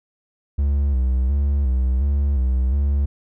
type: tone with vibrato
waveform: triangle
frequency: 67.1 Hz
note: C2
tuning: 44 cents sharp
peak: -14 dBFS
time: 0.58-3.06 s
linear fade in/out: 10 ms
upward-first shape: square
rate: 1.4 Hz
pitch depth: 86 cents each way
effects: none